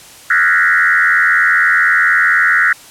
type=tone with frequency modulation; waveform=sine; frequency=1661.2 Hz; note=G#6; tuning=in tune; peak=-8 dBFS; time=0.3-2.73 s; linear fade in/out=5 ms; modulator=84.2 Hz; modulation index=3.6; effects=white hiss -38 dBFS RMS until 2.9 s + low-pass 11000 Hz 12 dB/octave